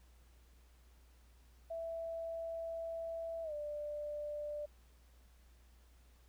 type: tone with pitch glide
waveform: sine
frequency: 661 to 592.3 Hz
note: E5 to D5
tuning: +5 to +15 cents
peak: -39 dBFS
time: 1.7-4.66 s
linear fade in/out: 10 ms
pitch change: -190 cents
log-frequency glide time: 3.43-3.53 s
effects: added 60 Hz sine -61 dBFS peak until 6.28 s + pink hiss -71 dBFS RMS until 6.28 s